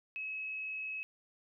sine tone with frequency modulation, 2571 Hz, E7, 44 cents flat, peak -37 dBFS, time 0.16-1.03 s, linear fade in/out 0 ms, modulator 63.1 Hz, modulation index 0.28, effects none

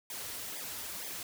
white noise with flanger, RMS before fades -41 dBFS, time 0.1-1.23 s, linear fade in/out 2 ms, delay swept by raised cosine 0.7 to 6.1 ms, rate 2.1 Hz, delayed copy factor -1, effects none

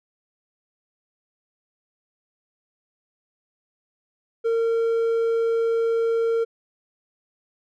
sine tone with hard clipping, 458 Hz, A#4, 31 cents flat, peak -20 dBFS, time 4.44-6.45 s, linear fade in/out 20 ms, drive 3 dB, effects none

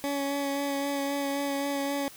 20% pulse tone with vibrato, 280.5 Hz, C#4, 21 cents sharp, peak -23 dBFS, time 0.04-2.08 s, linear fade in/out 0 ms, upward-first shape sine, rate 3.8 Hz, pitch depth 16 cents each way, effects white hiss -49 dBFS RMS until 2.16 s

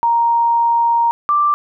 sine tone pair in turn, 934 / 1176.8 Hz, A#5 / D6, +3 / +3 cents, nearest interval major third, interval 400 cents, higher second, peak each -11 dBFS, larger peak neither, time 0.03-1.11 / 1.29-1.54 s, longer first, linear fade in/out 0 ms, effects none

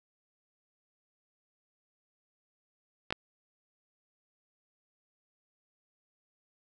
clicks, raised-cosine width 0.3 ms, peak -20 / -11 dBFS, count 2, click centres 3.106 / 3.125 s, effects none

